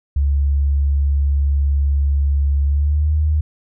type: tone with pitch glide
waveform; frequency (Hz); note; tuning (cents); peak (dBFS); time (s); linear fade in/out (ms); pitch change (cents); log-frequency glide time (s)
sine; 70.4 to 76.33; C#2 to D#2; +27 to -33; -13; 0.16-3.41; 5; +140; 2.65-3.12
effects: none